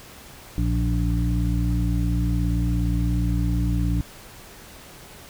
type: harmonic tone with a mistuned harmonic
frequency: 58.27 Hz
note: A#1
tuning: in tune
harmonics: 1 / 2 / 3 / 5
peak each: -22 / -25 / -27 / -29 dBFS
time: 0.58-4.01 s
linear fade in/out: 0 ms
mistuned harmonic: 2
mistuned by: -16 cents
effects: pink hiss -44 dBFS RMS until 5.29 s